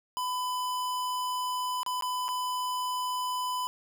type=tone with dropouts; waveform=square; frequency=1002 Hz; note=B5; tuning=25 cents sharp; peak=-30 dBFS; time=0.17-3.67 s; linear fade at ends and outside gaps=0 ms; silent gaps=1.832-1.863 / 2.01-2.023 / 2.282-2.288 s; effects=none